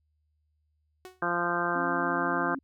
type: tone with exponential decay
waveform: sawtooth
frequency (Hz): 370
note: F#4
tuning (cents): 0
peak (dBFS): -36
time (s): 1.05-1.24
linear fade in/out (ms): 0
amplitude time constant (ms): 41
type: harmonic tone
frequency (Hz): 173.6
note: F3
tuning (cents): -10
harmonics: 1 / 2 / 3 / 4 / 5 / 6 / 7 / 8 / 9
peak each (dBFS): -38 / -34 / -37 / -34 / -37 / -34 / -33 / -36 / -32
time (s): 1.22-2.55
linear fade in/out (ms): 2
type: tone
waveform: sine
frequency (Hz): 271.1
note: C#4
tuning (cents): -38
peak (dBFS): -34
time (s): 1.75-2.59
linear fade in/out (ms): 5
effects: added 76 Hz sine -70 dBFS peak until 2.63 s